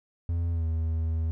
triangle tone with pitch glide, 84.7 to 80.88 Hz, E2 to E2, +48 to -32 cents, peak -23 dBFS, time 0.29-1.31 s, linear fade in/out 0 ms, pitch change -80 cents, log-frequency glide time 0.51-0.65 s, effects none

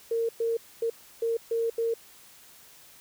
sine tone bursts at uneven times, 459.4 Hz, A#4, 25 cents flat, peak -24 dBFS, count 6, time 0.11-0.29 / 0.4-0.57 / 0.82-0.9 / 1.22-1.37 / 1.51-1.7 / 1.78-1.94 s, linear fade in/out 5 ms, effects white hiss -53 dBFS RMS until 3 s

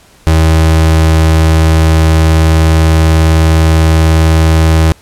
35% pulse tone, 80.1 Hz, E2, 49 cents flat, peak -3 dBFS, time 0.27-4.92 s, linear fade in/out 0 ms, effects pink hiss -43 dBFS RMS until 5.01 s + low-pass 12000 Hz 12 dB/octave

